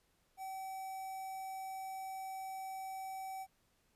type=tone with notch filter; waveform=square; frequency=765 Hz; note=G5; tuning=42 cents flat; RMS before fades=-44 dBFS; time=0.37-3.47 s; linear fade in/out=50 ms; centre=3500 Hz; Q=0.61; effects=pink hiss -75 dBFS RMS until 3.95 s + resampled to 32000 Hz